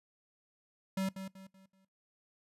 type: tone with echo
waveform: square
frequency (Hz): 191.5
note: G3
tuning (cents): -40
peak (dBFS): -32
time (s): 0.97-1.09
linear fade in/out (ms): 5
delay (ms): 190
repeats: 4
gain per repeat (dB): -9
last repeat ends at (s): 1.85
effects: noise-tail reverb RT60 0.2 s tail -21 dB re dry + resampled to 32000 Hz